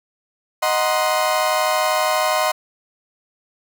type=chord; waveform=35% pulse; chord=C half-diminished seventh; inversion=first; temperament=equal with one note detuned; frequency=622.3 / 740 / 954.1 / 1046.5 Hz; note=Eb5 / Gb5 / Bb5 / C6; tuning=0 / 0 / +40 / 0 cents; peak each=-19 / -21 / -25 / -20 dBFS; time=0.62-2.52 s; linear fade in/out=10 ms; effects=none